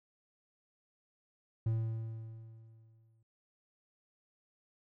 triangle tone with exponential decay, 112.3 Hz, A2, 36 cents sharp, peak -26 dBFS, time 1.66-3.23 s, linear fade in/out 5 ms, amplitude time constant 340 ms, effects none

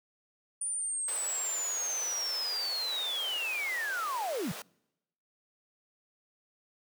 sine linear sweep, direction down, 9397 to 133.9 Hz, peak -31 dBFS, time 0.61-4.52 s, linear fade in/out 5 ms
pink high-pass noise, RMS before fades -43 dBFS, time 1.08-4.62 s, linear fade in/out 2 ms, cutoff 480 Hz, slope 24 dB/octave
effects noise-tail reverb RT60 0.9 s tail -26 dB re dry

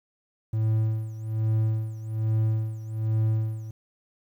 triangle tone with tremolo, 110 Hz, A2, in tune, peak -18 dBFS, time 0.53-3.71 s, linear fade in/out 5 ms, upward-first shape sine, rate 1.2 Hz, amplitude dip 80%, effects 10-bit

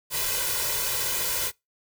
white noise with comb filter, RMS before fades -27 dBFS, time 0.1-1.52 s, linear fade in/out 50 ms, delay 2 ms, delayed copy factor +0.85, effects noise-tail reverb RT60 0.2 s tail -24 dB re dry

